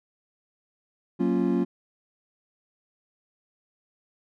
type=chord; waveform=triangle; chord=Gb major seventh; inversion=none; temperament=equal; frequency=185 / 233.1 / 277.2 / 349.2 Hz; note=Gb3 / Bb3 / Db4 / F4; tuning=0 / 0 / 0 / 0 cents; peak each=-25 dBFS; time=1.19-1.65 s; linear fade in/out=20 ms; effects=none